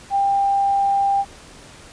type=tone; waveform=sine; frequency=794 Hz; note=G5; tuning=22 cents sharp; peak=-15 dBFS; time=0.1-1.25 s; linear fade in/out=50 ms; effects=pink hiss -43 dBFS RMS until 1.92 s + resampled to 22050 Hz